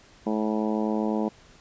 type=harmonic tone; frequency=108 Hz; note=A2; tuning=32 cents flat; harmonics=2 / 3 / 4 / 5 / 6 / 7 / 8 / 9; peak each=-26 / -30 / -32 / -34 / -36 / -37 / -38 / -39 dBFS; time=0.26-1.29 s; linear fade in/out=10 ms; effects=pink hiss -54 dBFS RMS until 1.6 s + resampled to 16000 Hz